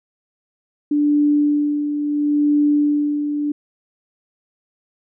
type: tone with tremolo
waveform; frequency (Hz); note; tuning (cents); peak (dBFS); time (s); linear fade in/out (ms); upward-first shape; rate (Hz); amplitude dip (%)
sine; 293.7; D4; 0; -12; 0.91-3.52; 5; sine; 0.73; 55
effects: none